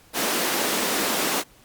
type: high-pass noise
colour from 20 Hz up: pink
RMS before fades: -24 dBFS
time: 0.13-1.44 s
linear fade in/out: 50 ms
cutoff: 230 Hz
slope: 24 dB/octave
effects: pink hiss -54 dBFS RMS until 1.64 s + Opus 48 kbps